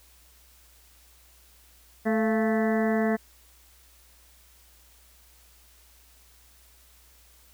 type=harmonic tone with a mistuned harmonic; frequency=218.8 Hz; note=A3; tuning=9 cents flat; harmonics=1 / 2 / 3 / 4 / 5 / 6 / 7 / 8 / 9; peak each=-24 / -28 / -29 / -40 / -40 / -43 / -42 / -36 / -38 dBFS; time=2.05-3.17 s; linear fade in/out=20 ms; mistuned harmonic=3; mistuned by=+59 cents; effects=added 60 Hz sine -58 dBFS peak until 7.53 s + white hiss -58 dBFS RMS until 7.53 s